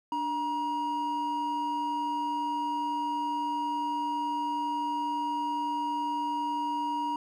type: tone pair together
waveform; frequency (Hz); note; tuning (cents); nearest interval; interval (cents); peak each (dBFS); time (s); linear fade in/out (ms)
triangle; 293.7 / 950.9; D4 / A#5; 0 / +34; octave + minor sixth; 2034; -34 / -27; 0.12-7.16; 2
effects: none